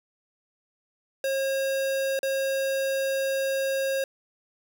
square tone with dropouts, 540 Hz, C#5, 45 cents flat, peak -25 dBFS, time 1.24-4.04 s, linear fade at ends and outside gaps 2 ms, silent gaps 2.191-2.23 s, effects none

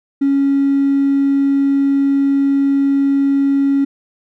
triangle tone with hard clipping, 277.2 Hz, C#4, in tune, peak -11 dBFS, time 0.21-3.85 s, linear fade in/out 10 ms, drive 3 dB, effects none

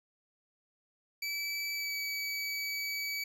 25% pulse tone with pitch glide, 2306 to 2282 Hz, D7 to C#7, -32 to +50 cents, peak -30 dBFS, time 1.22-3.24 s, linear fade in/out 5 ms, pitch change -18 cents, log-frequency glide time 1.74-1.95 s, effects none

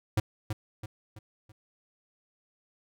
square tone with echo, 106.8 Hz, G#2, 49 cents sharp, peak -23 dBFS, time 0.17-0.2 s, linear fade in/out 5 ms, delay 330 ms, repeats 4, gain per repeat -7 dB, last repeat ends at 1.52 s, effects none

